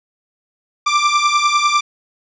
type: beating tone pair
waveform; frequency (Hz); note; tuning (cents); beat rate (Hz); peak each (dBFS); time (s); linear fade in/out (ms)
sawtooth; 1174.7 / 1184.7; D6 / D6; 0 / +15; 10; -12; 0.86-1.81; 10
effects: resampled to 16000 Hz + 8-bit